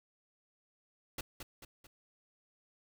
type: noise with echo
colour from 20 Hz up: pink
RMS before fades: -39 dBFS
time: 1.18-1.21 s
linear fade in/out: 5 ms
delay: 220 ms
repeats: 3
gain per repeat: -6 dB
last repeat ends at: 1.87 s
effects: none